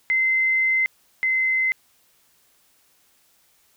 sine tone pair in turn, 2067 / 2059 Hz, C7 / C7, -22 / -28 cents, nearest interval unison, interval 6 cents, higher first, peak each -17 / -18 dBFS, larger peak first, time 0.1-0.86 / 1.23-1.72 s, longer first, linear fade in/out 0 ms, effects white hiss -61 dBFS RMS until 3.76 s

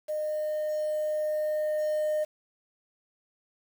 sine tone with level ramp, 611 Hz, D#5, 32 cents flat, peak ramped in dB -27 to -22 dBFS, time 0.08-2.25 s, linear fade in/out 20 ms, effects tanh soft clip ceiling -24 dBFS + 8-bit

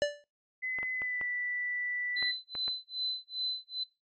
square tone with exponential decay, 584 Hz, D5, 10 cents flat, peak -23 dBFS, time 0.02-0.24 s, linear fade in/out 0 ms, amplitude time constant 47 ms
sine tone with pitch glide, 2027 to 1970.4 Hz, B6 to B6, +45 to -5 cents, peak -32 dBFS, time 0.62-2.32 s, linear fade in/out 20 ms, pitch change -50 cents, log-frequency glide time 0.92-1.25 s
clicks, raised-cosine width 0.5 ms, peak -27 dBFS, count 7, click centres 0.787 / 0.83 / 1.019 / 1.213 / 2.226 / 2.552 / 2.68 s
sine tone with tremolo, 4032 Hz, B7, 35 cents sharp, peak -29 dBFS, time 2.16-3.84 s, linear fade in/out 10 ms, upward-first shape sine, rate 2.5 Hz, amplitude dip 100%
effects noise-tail reverb RT60 0.2 s tail -20 dB re dry + resampled to 16000 Hz

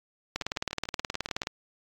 two click trains, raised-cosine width 0.2 ms, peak -24 / -12 dBFS, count 8 / 22, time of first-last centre 0.42-1.433 / 0.36-1.471 s, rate 6.91 / 18.9 Hz, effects AAC 48 kbps

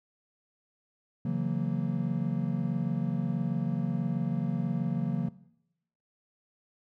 triangle chord, F# dominant seventh, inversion second, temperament just, 138.75 / 166.5 / 185 / 231.2 Hz, C#3 / E3 / F#3 / A#3, +2 / +18 / 0 / -14 cents, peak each -31 dBFS, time 1.25-5.29 s, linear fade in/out 5 ms, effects noise-tail reverb RT60 0.8 s tail -19 dB re dry

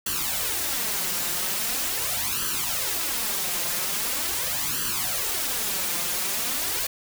white noise with flanger, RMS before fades -27 dBFS, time 0.06-6.87 s, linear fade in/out 5 ms, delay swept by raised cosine 0.66 to 5.76 ms, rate 0.42 Hz, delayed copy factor +0.75, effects none

